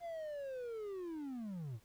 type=linear sweep; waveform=triangle; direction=down; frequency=698.5 to 100 Hz; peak=-39 dBFS; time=0-1.8 s; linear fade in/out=50 ms; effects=pink hiss -69 dBFS RMS until 1.84 s